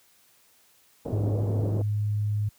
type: low-pass noise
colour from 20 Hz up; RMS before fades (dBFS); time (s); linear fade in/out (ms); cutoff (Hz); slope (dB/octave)
white; -32; 1.05-1.82; 5; 520; 24
type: tone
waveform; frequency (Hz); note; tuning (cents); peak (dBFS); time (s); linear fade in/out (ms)
sine; 104.6; G#2; +13; -23; 1.12-2.49; 10
effects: white hiss -61 dBFS RMS until 2.58 s + high-pass 60 Hz 12 dB/octave